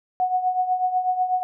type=tone with tremolo; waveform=sine; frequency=736 Hz; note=F#5; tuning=9 cents flat; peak=-16 dBFS; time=0.2-1.43 s; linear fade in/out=0 ms; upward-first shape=triangle; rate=8.1 Hz; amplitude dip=75%; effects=none